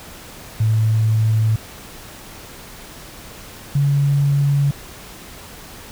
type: tone pair in turn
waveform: sine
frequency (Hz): 110 / 141.5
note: A2 / C#3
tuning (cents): 0 / +36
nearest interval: major third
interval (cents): 436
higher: second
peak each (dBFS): -13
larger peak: neither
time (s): 0.6-1.56 / 3.75-4.71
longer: neither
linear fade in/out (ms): 5
effects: pink hiss -38 dBFS RMS until 5.91 s